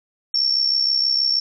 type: tone with amplitude modulation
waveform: sine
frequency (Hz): 5450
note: F8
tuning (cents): -43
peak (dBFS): -13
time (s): 0.34-1.4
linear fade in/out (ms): 5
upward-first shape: sine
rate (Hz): 66.3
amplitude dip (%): 70
effects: none